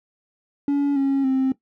triangle tone with pitch steps, 283.8 / 273.7 / 263.9 Hz, C#4 / C#4 / C4, +41 / -22 / +15 cents, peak -14 dBFS, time 0.68-1.52 s, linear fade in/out 2 ms, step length 280 ms, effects noise-tail reverb RT60 0.1 s tail -18 dB re dry + tanh soft clip ceiling -13 dBFS

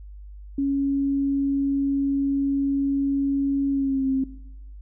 sine tone with pitch glide, 277.2 to 265.9 Hz, C#4 to C4, 0 to +28 cents, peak -20 dBFS, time 0.58-4.24 s, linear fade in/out 5 ms, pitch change -72 cents, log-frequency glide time 3.7-4.08 s, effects noise-tail reverb RT60 0.9 s tail -18 dB re dry + added 50 Hz sine -38 dBFS peak until 4.81 s

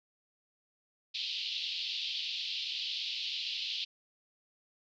pink band-pass noise, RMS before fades -37 dBFS, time 1.14-3.85 s, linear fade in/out 10 ms, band 2800 to 4600 Hz, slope 48 dB/octave, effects none

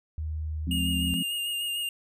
sine tone with pitch glide, 77.78 to 77.06 Hz, D#2 to D#2, 0 to -16 cents, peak -29 dBFS, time 0.18-1.14 s, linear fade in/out 0 ms, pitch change -16 cents, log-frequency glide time 0.38-0.87 s
sine chord, F minor, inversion none, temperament equal with one note detuned, 174.61 / 211.5 / 261.6 Hz, F3 / Ab3 / C4, 0 / +32 / 0 cents, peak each -30 / -36 / -32 dBFS, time 0.67-1.23 s, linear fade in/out 5 ms
square tone with vibrato, 2832 Hz, F7, 23 cents sharp, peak -29 dBFS, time 0.71-1.89 s, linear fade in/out 2 ms, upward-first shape sine, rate 6.7 Hz, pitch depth 24 cents each way
effects none

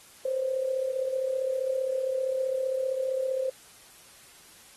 sine tone with amplitude modulation, 523.3 Hz, C5, in tune, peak -23 dBFS, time 0.25-3.5 s, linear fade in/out 5 ms, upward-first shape sine, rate 35.3 Hz, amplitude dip 60%, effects white hiss -53 dBFS RMS until 4.76 s + AAC 32 kbps

